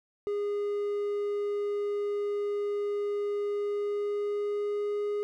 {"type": "tone with pitch glide", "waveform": "triangle", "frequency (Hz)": [410, 413.3], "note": ["G#4", "G#4"], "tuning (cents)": [-22, -8], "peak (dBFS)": -26, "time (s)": [0.27, 5.23], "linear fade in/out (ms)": 0, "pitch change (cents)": 14, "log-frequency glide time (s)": [3.48, 5.07], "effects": []}